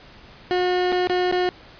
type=tone with dropouts; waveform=30% pulse; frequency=361.6 Hz; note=F#4; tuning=40 cents flat; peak=-16 dBFS; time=0.51-1.49 s; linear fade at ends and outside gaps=0 ms; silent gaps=0.92-0.925 / 1.072-1.097 / 1.314-1.324 s; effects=pink hiss -46 dBFS RMS until 1.79 s + resampled to 11025 Hz